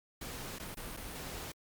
pink noise with dropouts, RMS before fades -43 dBFS, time 0.21-1.52 s, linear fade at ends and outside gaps 5 ms, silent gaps 0.586-0.597 / 0.746-0.769 / 0.967-0.971 s, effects Opus 48 kbps

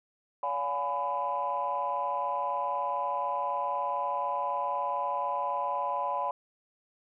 sine tone cluster, 570 / 709 / 833 / 1000 Hz, C#5 / F5 / G#5 / B5, +48 / +26 / +5 / +21 cents, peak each -35 / -36 / -34 / -30 dBFS, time 0.43-6.31 s, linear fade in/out 2 ms, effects tanh soft clip ceiling -20 dBFS

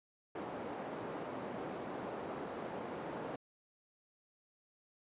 white band-pass noise, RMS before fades -43 dBFS, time 0.35-3.36 s, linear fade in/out 5 ms, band 180 to 670 Hz, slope 12 dB/octave, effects resampled to 8000 Hz

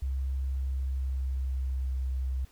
sine tone with pitch glide, 66.6 to 65.15 Hz, C2 to C2, +31 to -7 cents, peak -27 dBFS, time 0.02-2.45 s, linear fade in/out 5 ms, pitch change -38 cents, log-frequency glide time 0.6-1.99 s, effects tanh soft clip ceiling -23 dBFS + pink hiss -61 dBFS RMS until 2.51 s

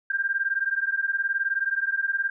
sine beating tone pair, 1582 / 1601 Hz, G6 / G6, +15 / +36 cents, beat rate 19 Hz, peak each -26 dBFS, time 0.1-2.3 s, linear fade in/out 5 ms, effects none

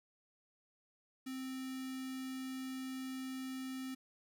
square tone with notch filter, 261.6 Hz, C4, in tune, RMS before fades -43 dBFS, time 1.26-3.95 s, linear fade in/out 10 ms, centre 690 Hz, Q 0.71, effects 12-bit

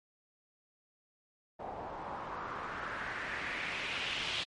white noise with low-pass filter sweep, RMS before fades -39 dBFS, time 1.59-4.44 s, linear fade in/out 10 ms, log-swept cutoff 730 to 3400 Hz, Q 2.8, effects MP3 48 kbps

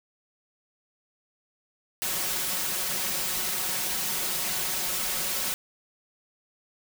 white noise with comb filter, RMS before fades -29 dBFS, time 2.02-5.54 s, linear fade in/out 0 ms, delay 5.4 ms, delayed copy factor +0.75, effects none

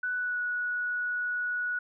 sine tone with pitch glide, 1488 to 1465.8 Hz, F#6 to F#6, +9 to -17 cents, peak -28 dBFS, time 0.03-1.79 s, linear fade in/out 5 ms, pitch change -26 cents, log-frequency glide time 0.14-0.4 s, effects none

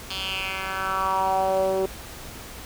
10% pulse tone with band-pass filter sweep, 190.6 Hz, G3, 48 cents flat, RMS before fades -25 dBFS, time 0.1-1.86 s, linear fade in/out 5 ms, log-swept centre 3800 to 410 Hz, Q 3.7, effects added 60 Hz sine -46 dBFS peak until 2.65 s + pink hiss -40 dBFS RMS until 2.65 s

